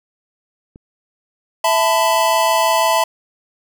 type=click; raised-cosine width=3 ms; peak=-26 dBFS; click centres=0.759 s
type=chord; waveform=square; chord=E suspended fourth; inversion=none; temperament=equal with one note detuned; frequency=659.3 / 880 / 1006.2 Hz; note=E5 / A5 / B5; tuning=0 / 0 / +32 cents; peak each=-18 dBFS; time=1.64-3.04 s; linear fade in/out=5 ms
effects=none